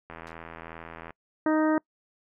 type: click train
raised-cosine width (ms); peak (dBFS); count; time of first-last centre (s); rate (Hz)
0.5; -25; 84; 0.1-1.106; 82.5
type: noise with exponential decay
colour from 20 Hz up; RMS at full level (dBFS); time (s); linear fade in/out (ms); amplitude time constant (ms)
blue; -32; 0.27-0.34; 0; 15
type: harmonic tone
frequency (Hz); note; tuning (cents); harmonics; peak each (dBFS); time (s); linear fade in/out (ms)
311.1; D#4; 0; 1 / 2 / 3 / 4 / 5 / 6; -22 / -28 / -32 / -34 / -36 / -38; 1.46-1.78; 2
effects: noise-tail reverb RT60 0.1 s tail -26 dB re dry + low-pass 3000 Hz 12 dB/octave